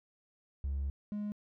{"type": "tone pair in turn", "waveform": "triangle", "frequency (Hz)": [69.2, 207.8], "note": ["C#2", "G#3"], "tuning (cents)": [-2, 1], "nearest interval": "octave + perfect fifth", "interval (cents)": 1903, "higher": "second", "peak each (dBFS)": [-29, -32], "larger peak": "first", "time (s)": [[0.64, 0.9], [1.12, 1.32]], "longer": "first", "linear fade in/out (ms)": 0, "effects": ["tanh soft clip ceiling -28 dBFS"]}